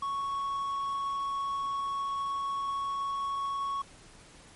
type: tone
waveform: triangle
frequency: 1108.7 Hz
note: C#6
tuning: in tune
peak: -28 dBFS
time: 0.02-3.82 s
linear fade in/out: 5 ms
effects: pink hiss -54 dBFS RMS until 4.55 s + MP3 48 kbps